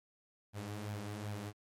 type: tone with flanger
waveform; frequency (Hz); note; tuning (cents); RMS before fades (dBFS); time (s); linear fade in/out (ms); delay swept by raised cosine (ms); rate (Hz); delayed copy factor
sawtooth; 103.83; G#2; 0; -42; 0.53-1.53; 50; 1.2 to 7.1; 2.6; +0.55
effects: MP3 64 kbps